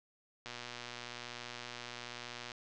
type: click train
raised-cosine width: 0.2 ms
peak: -26 dBFS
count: 250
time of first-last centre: 0.46-2.518 s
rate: 121 Hz
effects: low-pass 7000 Hz 12 dB/octave